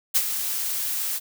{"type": "noise with ADSR envelope", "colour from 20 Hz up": "blue", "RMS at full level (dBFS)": -18, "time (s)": [0.14, 1.2], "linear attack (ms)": 19, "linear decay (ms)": 58, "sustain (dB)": -9, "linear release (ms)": 36, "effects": []}